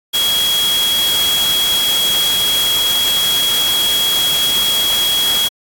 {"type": "tone in noise", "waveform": "sine", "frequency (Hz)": 3315, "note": "G#7", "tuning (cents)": -4, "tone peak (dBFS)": -13, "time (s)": [0.13, 5.49], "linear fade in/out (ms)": 20, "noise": "white", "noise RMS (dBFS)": -20, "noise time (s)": [0.13, 5.49], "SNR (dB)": 4, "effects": ["AAC 64 kbps"]}